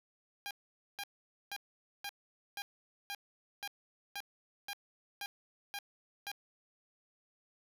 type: tone bursts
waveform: 10% pulse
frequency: 807 Hz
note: G#5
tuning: 50 cents flat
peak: -31 dBFS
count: 12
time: 0.46-6.316 s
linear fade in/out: 0 ms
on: 48 ms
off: 480 ms
effects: none